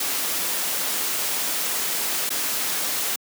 white noise with dropouts, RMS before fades -25 dBFS, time 0-3.16 s, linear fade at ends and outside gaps 5 ms, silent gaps 2.293-2.303 s, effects high-pass 200 Hz 12 dB/octave

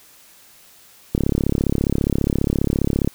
click train, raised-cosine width 3 ms, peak -5 dBFS, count 68, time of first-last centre 1.15-3.075 s, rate 34.8 Hz, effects white hiss -49 dBFS RMS until 3.14 s

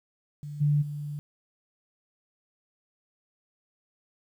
sine tone with level steps, 146.83 Hz, D3, in tune, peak -35 / -20 / -32 dBFS, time 0.43-1.19 s, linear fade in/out 0 ms, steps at 0.6 / 0.81 s, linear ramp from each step 20 ms, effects 10-bit

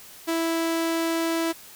sawtooth tone, 329.6 Hz, E4, in tune, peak -19 dBFS, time 0.27-1.53 s, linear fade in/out 20 ms, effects white hiss -46 dBFS RMS until 1.75 s

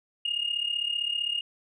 sine tone with amplitude modulation, 2846 Hz, F7, 32 cents sharp, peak -22 dBFS, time 0.25-1.41 s, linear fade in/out 5 ms, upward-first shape sine, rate 35.5 Hz, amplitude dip 80%, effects tanh soft clip ceiling -20 dBFS

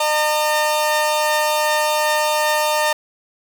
sawtooth tone pair together, 607 / 911.8 Hz, D#5 / A#5, -43 / -39 cents, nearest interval perfect fifth, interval 704 cents, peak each -15 dBFS, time 0-2.93 s, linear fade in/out 5 ms, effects none

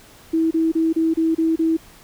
sine tone bursts, 324.4 Hz, E4, 28 cents flat, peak -15 dBFS, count 7, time 0.33-1.77 s, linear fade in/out 10 ms, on 180 ms, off 30 ms, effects pink hiss -47 dBFS RMS until 2.03 s

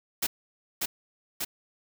white noise with echo, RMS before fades -27 dBFS, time 0.22-0.27 s, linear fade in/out 10 ms, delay 590 ms, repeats 2, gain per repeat -2 dB, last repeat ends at 1.45 s, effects none

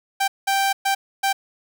sawtooth tone bursts at uneven times, 784 Hz, G5, in tune, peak -14 dBFS, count 4, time 0.2-0.28 / 0.47-0.73 / 0.85-0.95 / 1.23-1.33 s, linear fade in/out 10 ms, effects none

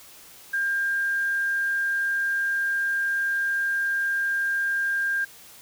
sine tone with quantisation, 1600 Hz, G6, 35 cents sharp, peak -22 dBFS, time 0.53-5.25 s, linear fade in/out 10 ms, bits 8, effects white hiss -48 dBFS RMS until 5.61 s

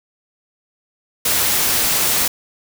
white noise, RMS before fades -17 dBFS, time 1.25-2.28 s, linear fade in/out 5 ms, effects none

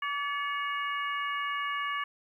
harmonic tone with a mistuned harmonic, 573 Hz, D5, 43 cents flat, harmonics 2 / 3 / 4 / 5, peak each -32 / -36 / -38 / -40 dBFS, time 0.02-2.04 s, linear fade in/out 5 ms, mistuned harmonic 4, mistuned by -54 cents, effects 11-bit

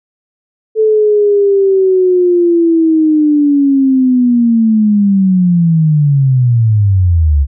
sine linear sweep, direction down, 440 to 67 Hz, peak -6 dBFS, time 0.75-7.47 s, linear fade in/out 50 ms, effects none

